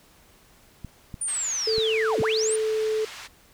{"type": "clicks", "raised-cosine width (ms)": 5, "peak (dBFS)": -23, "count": 3, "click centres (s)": [0.847, 1.142, 1.782]}
{"type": "linear two-way sweep", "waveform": "sine", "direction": "down then up", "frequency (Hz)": [9400, 73.4, 9400], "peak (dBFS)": -25, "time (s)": [1.21, 2.56], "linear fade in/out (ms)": 5, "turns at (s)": 2.21}
{"type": "band-pass noise", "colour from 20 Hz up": "pink", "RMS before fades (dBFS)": -41, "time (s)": [1.27, 3.28], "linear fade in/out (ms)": 20, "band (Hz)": [1300, 6000], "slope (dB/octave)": 12}
{"type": "tone with pitch glide", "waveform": "sine", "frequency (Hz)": [441.6, 435], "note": ["A4", "A4"], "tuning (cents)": [6, -20], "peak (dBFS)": -22, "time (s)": [1.67, 3.05], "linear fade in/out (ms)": 5, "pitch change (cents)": -26, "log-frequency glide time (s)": [1.92, 2.91]}
{"effects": ["pink hiss -56 dBFS RMS until 3.53 s"]}